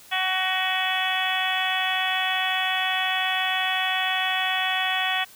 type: harmonic tone with a mistuned harmonic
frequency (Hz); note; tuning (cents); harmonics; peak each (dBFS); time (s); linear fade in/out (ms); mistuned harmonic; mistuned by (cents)
374.4; F#4; +20; 2 / 3 / 4 / 5 / 6 / 7 / 8 / 9; -28 / -33 / -32 / -28 / -34 / -30 / -32 / -29; 0.11-5.25; 20; 7; -20
effects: white hiss -49 dBFS RMS until 5.35 s